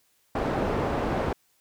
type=low-pass noise; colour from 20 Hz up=white; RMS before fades=-27 dBFS; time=0.35-1.33 s; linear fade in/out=5 ms; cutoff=690 Hz; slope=12 dB/octave; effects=white hiss -67 dBFS RMS until 1.6 s